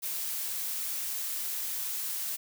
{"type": "noise", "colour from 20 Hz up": "blue", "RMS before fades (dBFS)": -34, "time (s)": [0.02, 2.37], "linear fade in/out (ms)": 20, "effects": []}